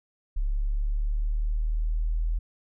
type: exponential sweep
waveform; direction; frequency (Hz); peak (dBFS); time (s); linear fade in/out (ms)
sine; up; 35 to 40.92; -23; 0.36-2.39; 10
effects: none